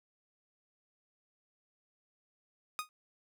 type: tone with exponential decay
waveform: sawtooth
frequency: 1241 Hz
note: D#6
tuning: 5 cents flat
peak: -27 dBFS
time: 2.79-2.89 s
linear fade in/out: 0 ms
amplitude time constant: 21 ms
effects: none